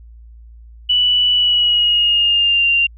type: tone with pitch glide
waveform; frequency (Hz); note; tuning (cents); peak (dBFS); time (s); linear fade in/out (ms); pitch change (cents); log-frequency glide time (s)
sine; 2960 to 2778; F#7 to F7; 0 to -10; -11; 0.89-2.87; 10; -110; 1.34-2.67
effects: added 57 Hz sine -37 dBFS peak until 2.97 s